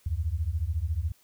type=beating tone pair; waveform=sine; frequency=73.6 / 87.6 Hz; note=D2 / F2; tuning=+4 / +6 cents; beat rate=14 Hz; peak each=-29 dBFS; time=0.06-1.12 s; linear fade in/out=5 ms; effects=white hiss -63 dBFS RMS until 1.23 s